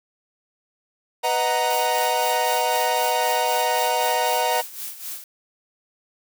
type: chord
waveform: 45% pulse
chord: B major seventh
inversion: none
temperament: equal with one note detuned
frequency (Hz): 495.3 / 622.3 / 740 / 932.3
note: B4 / D#5 / F#5 / A#5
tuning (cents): +5 / 0 / 0 / 0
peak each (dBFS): -27 / -27 / -25 / -23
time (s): 1.23-4.62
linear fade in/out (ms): 20
type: noise with tremolo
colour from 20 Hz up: blue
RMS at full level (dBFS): -31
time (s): 1.7-5.24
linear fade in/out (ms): 2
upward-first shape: sine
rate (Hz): 3.9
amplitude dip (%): 70
effects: none